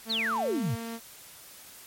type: tone with pitch glide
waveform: sawtooth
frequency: 224.6 to 229.2 Hz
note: A3 to A#3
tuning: +36 to -29 cents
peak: -31 dBFS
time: 0.05-1 s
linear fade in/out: 50 ms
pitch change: +35 cents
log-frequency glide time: 0.41-0.72 s
type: exponential sweep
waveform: sine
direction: down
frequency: 4700 to 98.3 Hz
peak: -26 dBFS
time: 0.09-0.76 s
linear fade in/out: 20 ms
effects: white hiss -49 dBFS RMS until 1.86 s + MP3 64 kbps